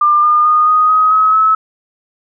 sine tone with pitch steps, 1196 / 1212 / 1228.2 / 1244.6 / 1261.3 / 1278.1 / 1295.2 Hz, D6 / D#6 / D#6 / D#6 / D#6 / D#6 / E6, +31 / -46 / -23 / 0 / +23 / +46 / -31 cents, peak -7 dBFS, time 0.01-1.55 s, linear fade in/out 5 ms, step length 220 ms, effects none

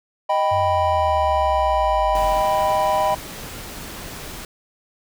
triangle chord, Eb augmented, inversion none, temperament equal, 622.3 / 784 / 987.8 Hz, Eb5 / G5 / B5, 0 / 0 / 0 cents, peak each -19 dBFS, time 0.29-3.15 s, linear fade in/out 10 ms
sine exponential sweep, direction down, 98 to 44.95 Hz, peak -26 dBFS, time 0.51-2.42 s, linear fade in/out 10 ms
pink noise, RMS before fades -34 dBFS, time 2.15-4.45 s, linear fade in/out 2 ms
effects none

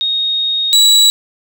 sine / 35% pulse tone pair in turn, 3729 / 3910 Hz, A#7 / B7, 0 / -18 cents, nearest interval minor second, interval 82 cents, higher second, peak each -13 / -4 dBFS, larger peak second, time 0.01-0.73 / 0.73-1.1 s, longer first, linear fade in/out 0 ms, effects none

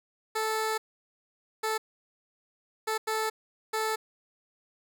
15% pulse tone bursts at uneven times, 438.2 Hz, A4, 7 cents flat, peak -21 dBFS, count 5, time 0.35-0.78 / 1.63-1.78 / 2.87-2.98 / 3.07-3.3 / 3.73-3.96 s, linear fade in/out 10 ms, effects none

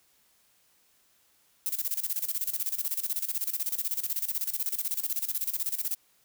violet noise with tremolo, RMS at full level -29 dBFS, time 1.66-5.95 s, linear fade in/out 0 ms, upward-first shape square, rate 16 Hz, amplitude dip 80%, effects white hiss -66 dBFS RMS until 6.24 s

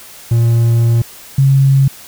triangle / sine tone pair in turn, 116.54 / 136.06 Hz, A#2 / C#3, 0 / -32 cents, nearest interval minor third, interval 268 cents, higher second, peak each -6 dBFS, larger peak neither, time 0.31-1.02 / 1.38-1.88 s, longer first, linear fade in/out 5 ms, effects white hiss -36 dBFS RMS until 2.07 s

